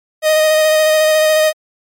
45% pulse tone with vibrato, 622 Hz, D#5, 1 cent flat, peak -9 dBFS, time 0.22-1.53 s, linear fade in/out 50 ms, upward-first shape square, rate 14 Hz, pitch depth 12 cents each way, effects MP3 96 kbps

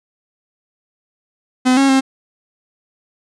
45% pulse tone with pitch steps, 254.8 / 273 / 266.5 Hz, C4 / C#4 / C4, -46 / -26 / +32 cents, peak -10 dBFS, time 1.65-2.01 s, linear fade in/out 20 ms, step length 120 ms, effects resampled to 22050 Hz

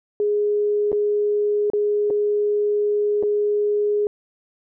sine tone with dropouts, 415.3 Hz, G#4, in tune, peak -17 dBFS, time 0.2-4.07 s, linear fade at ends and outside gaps 1 ms, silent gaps 0.918-0.928 / 1.701-1.734 / 2.102-2.106 / 3.227-3.234 s, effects none

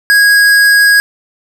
sine tone with tanh clipping, 1649 Hz, G#6, 13 cents flat, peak -6 dBFS, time 0.1-1 s, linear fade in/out 0 ms, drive 18 dB, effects none

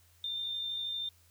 sine tone with amplitude modulation, 3603 Hz, A7, 40 cents sharp, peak -32 dBFS, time 0.24-1.09 s, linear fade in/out 2 ms, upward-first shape sine, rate 52.8 Hz, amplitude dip 35%, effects added 86 Hz sine -64 dBFS peak until 1.3 s + white hiss -66 dBFS RMS until 1.3 s

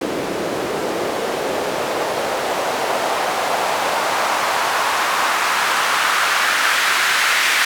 white noise with band-pass filter sweep, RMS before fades -19 dBFS, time 0.01-7.65 s, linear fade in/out 5 ms, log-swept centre 360 to 1800 Hz, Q 1.6, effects none

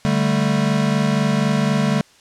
square chord, D suspended fourth, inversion none, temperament equal, 146.83 / 196 / 220 Hz, D3 / G3 / A3, 0 / 0 / 0 cents, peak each -21 dBFS, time 0.05-2.01 s, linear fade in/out 0 ms, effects white hiss -51 dBFS RMS until 2.2 s + low-pass 7000 Hz 12 dB/octave

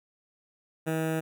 15% pulse tone with notch filter, 160 Hz, D#3, 49 cents sharp, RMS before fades -29 dBFS, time 0.86-1.21 s, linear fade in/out 20 ms, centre 4600 Hz, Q 0.83, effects none

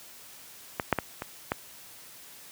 clicks, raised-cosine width 0.5 ms, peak -12 / -6 / -11 / -18 / -11 dBFS, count 5, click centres 0.798 / 0.927 / 0.987 / 1.221 / 1.519 s, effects white hiss -49 dBFS RMS until 2.51 s + high-pass 60 Hz 12 dB/octave

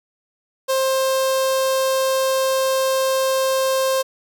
sawtooth tone with notch filter, 529 Hz, C5, 19 cents sharp, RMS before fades -19 dBFS, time 0.68-4.03 s, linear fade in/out 20 ms, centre 2000 Hz, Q 1.3, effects none

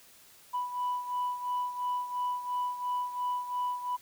sine beating tone pair, 987.8 / 990.7 Hz, B5 / B5, 0 / +5 cents, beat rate 2.9 Hz, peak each -30 / -35 dBFS, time 0.53-3.97 s, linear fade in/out 20 ms, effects tanh soft clip ceiling -26 dBFS + white hiss -57 dBFS RMS until 4.01 s

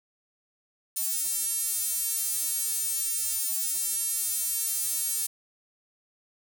sawtooth tone with high-pass filter, 450.2 Hz, A4, 40 cents sharp, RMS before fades -29 dBFS, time 0.96-5.27 s, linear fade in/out 10 ms, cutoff 9200 Hz, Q 1.6, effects none

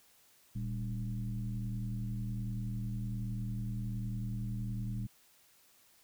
sine tone with frequency modulation, 116.54 Hz, A#2, in tune, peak -34 dBFS, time 0.55-5.07 s, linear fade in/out 10 ms, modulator 81.3 Hz, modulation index 1, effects white hiss -65 dBFS RMS until 6.03 s

